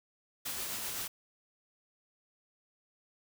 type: noise with tremolo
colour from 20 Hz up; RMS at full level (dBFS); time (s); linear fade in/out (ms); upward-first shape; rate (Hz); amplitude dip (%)
white; -37; 0.45-1.08; 10; sine; 7.8; 25
effects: none